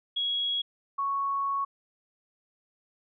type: tone pair in turn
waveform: sine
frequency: 3322 / 1108.6 Hz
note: G#7 / C#6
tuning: 0 / 0 cents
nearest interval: octave + perfect fifth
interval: 1900 cents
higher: first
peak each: -26 dBFS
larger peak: neither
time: 0.16-0.62 / 0.98-1.65 s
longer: second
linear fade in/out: 10 ms
effects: none